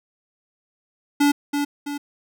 square tone with echo, 288 Hz, D4, 34 cents flat, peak -15 dBFS, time 1.2-1.32 s, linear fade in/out 10 ms, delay 330 ms, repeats 2, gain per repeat -6 dB, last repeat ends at 1.98 s, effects none

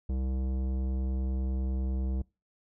sine tone with tanh clipping, 65 Hz, C2, 11 cents flat, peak -30 dBFS, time 0.09-2.22 s, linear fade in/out 5 ms, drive 15 dB, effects noise-tail reverb RT60 0.3 s tail -26 dB re dry

